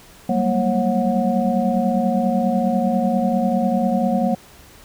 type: tone cluster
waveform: sine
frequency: 188.1 / 198.2 / 232.6 / 541 / 731 Hz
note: F#3 / G3 / A#3 / C#5 / F#5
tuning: +29 / +19 / -4 / -42 / -21 cents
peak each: -24 / -23 / -20 / -24 / -23 dBFS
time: 0.29-4.35 s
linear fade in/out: 5 ms
effects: pink hiss -46 dBFS RMS until 4.84 s